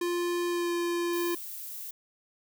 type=tone with pitch glide; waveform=square; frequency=349.2 to 345.4 Hz; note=F4 to F4; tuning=0 to -19 cents; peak=-28 dBFS; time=0.01-1.35 s; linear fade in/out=5 ms; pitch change=-19 cents; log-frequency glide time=0.48-0.73 s
type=noise; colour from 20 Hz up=violet; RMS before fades=-40 dBFS; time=1.13-1.91 s; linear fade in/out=5 ms
effects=none